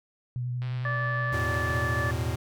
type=tone with vibrato; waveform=sine; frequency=123.47 Hz; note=B2; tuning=in tune; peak=-28 dBFS; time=0.36-1.7 s; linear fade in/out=0 ms; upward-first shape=triangle; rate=11 Hz; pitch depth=23 cents each way
type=click train; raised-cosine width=0.3 ms; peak=-29 dBFS; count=157; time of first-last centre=0.62-1.82 s; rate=130 Hz
type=harmonic tone; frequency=581 Hz; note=D5; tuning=19 cents flat; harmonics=1 / 2 / 3; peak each=-37 / -33 / -30 dBFS; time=0.85-2.11 s; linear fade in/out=2 ms
type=chord; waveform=square; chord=E suspended fourth; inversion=none; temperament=equal; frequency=82.41 / 110 / 123.47 Hz; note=E2 / A2 / B2; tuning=0 / 0 / 0 cents; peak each=-32 dBFS; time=1.32-2.36 s; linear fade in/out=10 ms
effects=none